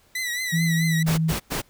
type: tone with vibrato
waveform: sawtooth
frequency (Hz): 1975.5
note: B6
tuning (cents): 0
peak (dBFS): -22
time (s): 0.15-1.03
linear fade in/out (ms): 5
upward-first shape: triangle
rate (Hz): 4.6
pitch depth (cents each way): 82
type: tone with pitch glide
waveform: sine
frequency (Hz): 164.81 to 160.77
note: E3 to E3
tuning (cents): 0 to -43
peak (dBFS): -19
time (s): 0.52-1.33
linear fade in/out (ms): 20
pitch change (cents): -43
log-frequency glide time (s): 0.64-1.01
type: noise bursts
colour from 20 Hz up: pink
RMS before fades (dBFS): -27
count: 3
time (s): 1.06-1.62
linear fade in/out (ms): 20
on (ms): 120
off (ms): 100
effects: pink hiss -59 dBFS RMS until 1.69 s